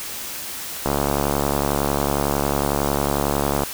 click train, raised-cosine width 1 ms, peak -6 dBFS, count 198, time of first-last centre 0.86-3.635 s, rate 71 Hz, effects white hiss -31 dBFS RMS until 3.73 s

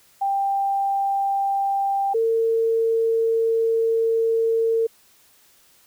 sine tone pair in turn, 790 / 453.6 Hz, G5 / A#4, +13 / -47 cents, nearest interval minor seventh, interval 960 cents, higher first, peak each -19 / -17 dBFS, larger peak second, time 0.21-2.14 / 2.14-4.87 s, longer second, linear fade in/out 10 ms, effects white hiss -56 dBFS RMS until 5.86 s

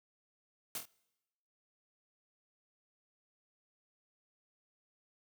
white noise with echo, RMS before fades -39 dBFS, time 0.75-0.78 s, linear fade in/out 2 ms, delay 25 ms, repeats 3, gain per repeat -5 dB, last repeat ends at 0.855 s, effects noise-tail reverb RT60 1.0 s tail -24 dB re dry

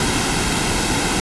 pink noise with comb filter, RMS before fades -19 dBFS, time 0-1.2 s, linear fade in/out 2 ms, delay 1.7 ms, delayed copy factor -0.5, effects resampled to 24000 Hz

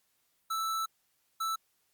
square tone bursts at uneven times, 1318.5 Hz, E6, in tune, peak -31 dBFS, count 2, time 0.5-0.86 / 1.4-1.56 s, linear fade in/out 10 ms, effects white hiss -74 dBFS RMS until 1.93 s + Opus 48 kbps

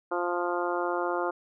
harmonic tone, 175.4 Hz, F3, 8 cents sharp, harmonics 2 / 3 / 4 / 5 / 6 / 7 / 8, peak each -31 / -33 / -34 / -35 / -36 / -36 / -37 dBFS, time 0.11-1.31 s, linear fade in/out 10 ms, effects none

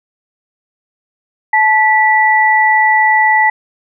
sine tone pair together, 868.2 / 1962 Hz, A5 / B6, -23 / -12 cents, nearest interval octave + major second, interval 1411 cents, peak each -10 dBFS, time 1.53-3.5 s, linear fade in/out 5 ms, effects none

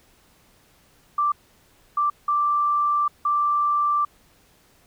sine tone bursts at uneven times, 1174.7 Hz, D6, in tune, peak -18 dBFS, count 4, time 1.18-1.32 / 1.97-2.1 / 2.28-3.08 / 3.25-4.05 s, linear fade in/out 5 ms, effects pink hiss -58 dBFS RMS until 4.86 s

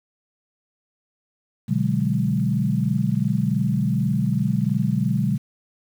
sine chord, G# half-diminished seventh, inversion first, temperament equal, 123.47 / 146.83 / 185 / 207.7 Hz, B2 / D3 / F#3 / G#3, 0 / 0 / 0 / 0 cents, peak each -24 / -24 / -24 / -24 dBFS, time 1.68-5.38 s, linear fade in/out 20 ms, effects 8-bit

